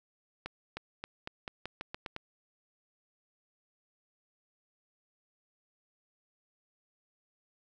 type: accelerating click train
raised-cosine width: 0.3 ms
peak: -22 dBFS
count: 10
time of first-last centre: 0.46-2.164 s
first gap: 310 ms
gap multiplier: 0.87
effects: none